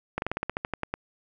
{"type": "slowing click train", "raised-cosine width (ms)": 0.5, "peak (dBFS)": -13, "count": 12, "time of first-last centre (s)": [0.18, 0.94], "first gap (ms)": 41, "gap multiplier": 1.1, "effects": []}